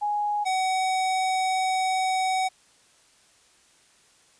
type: tone pair in turn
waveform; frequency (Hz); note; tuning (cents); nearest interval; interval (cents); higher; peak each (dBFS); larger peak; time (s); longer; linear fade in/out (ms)
sine / square; 830.6 / 752.9; G#5 / F#5; 0 / +30; major second; 170; first; -23 / -23; neither; 0.01-0.45 / 0.45-2.49; second; 20
effects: white hiss -59 dBFS RMS until 4.39 s + resampled to 22050 Hz